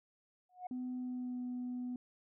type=tone with exponential growth; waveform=sine; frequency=728 Hz; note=F#5; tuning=28 cents flat; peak=-36 dBFS; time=0.49-0.67 s; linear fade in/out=5 ms; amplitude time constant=39 ms
type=tone with pitch glide; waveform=sine; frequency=251.7 to 248.1 Hz; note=B3 to B3; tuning=+33 to +8 cents; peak=-36 dBFS; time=0.71-1.96 s; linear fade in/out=2 ms; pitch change=-25 cents; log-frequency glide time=0.97-1.42 s
effects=tanh soft clip ceiling -35 dBFS